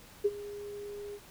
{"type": "tone with ADSR envelope", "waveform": "sine", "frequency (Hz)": 409.4, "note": "G#4", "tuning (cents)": -25, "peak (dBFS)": -21, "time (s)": [0.24, 1.2], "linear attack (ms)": 15, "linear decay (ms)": 41, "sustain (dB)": -18, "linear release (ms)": 57, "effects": ["pink hiss -54 dBFS RMS until 1.3 s"]}